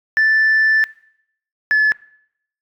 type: tone pair in turn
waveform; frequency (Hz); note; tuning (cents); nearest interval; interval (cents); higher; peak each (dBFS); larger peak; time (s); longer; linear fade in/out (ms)
sine; 1760 / 1723.8; A6 / A6; 0 / -36; unison; 36; first; -9; neither; 0.17-0.84 / 1.71-1.92; first; 0
effects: noise-tail reverb RT60 0.7 s tail -22 dB re dry + tanh soft clip ceiling -9 dBFS